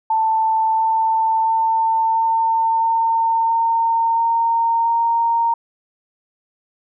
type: tone with pitch steps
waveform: sine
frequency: 886 / 891.6 / 897.3 / 903.1 / 908.8 / 914.6 / 920.4 / 926.3 Hz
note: A5 / A5 / A5 / A5 / A#5 / A#5 / A#5 / A#5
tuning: +12 / +23 / +34 / +45 / -44 / -33 / -22 / -11 cents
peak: -14 dBFS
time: 0.1-5.54 s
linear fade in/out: 5 ms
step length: 680 ms
effects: none